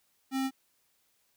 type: tone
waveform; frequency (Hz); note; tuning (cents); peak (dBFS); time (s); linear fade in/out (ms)
square; 266.1; C4; +29; -29; 0.31-0.51; 50
effects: white hiss -72 dBFS RMS until 1.36 s